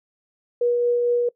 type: tone with tremolo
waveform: sine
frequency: 481.8 Hz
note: B4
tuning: 43 cents flat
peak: -16 dBFS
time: 0.61-1.29 s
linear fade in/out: 5 ms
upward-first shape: triangle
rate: 4.4 Hz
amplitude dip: 25%
effects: noise-tail reverb RT60 0.1 s tail -22 dB re dry